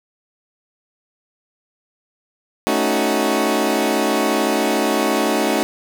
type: chord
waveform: 20% pulse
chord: D# half-diminished seventh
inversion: second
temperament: equal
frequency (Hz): 220 / 277.2 / 311.1 / 370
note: A3 / C#4 / D#4 / F#4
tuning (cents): 0 / 0 / 0 / 0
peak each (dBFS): -17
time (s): 2.67-5.63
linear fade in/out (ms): 0
effects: none